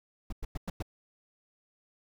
brown noise bursts, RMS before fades -33 dBFS, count 5, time 0.3-0.825 s, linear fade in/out 5 ms, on 25 ms, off 100 ms, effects none

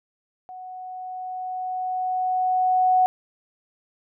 sine tone with level ramp, 740 Hz, F#5, in tune, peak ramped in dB -36 to -14 dBFS, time 0.49-3.06 s, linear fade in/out 0 ms, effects none

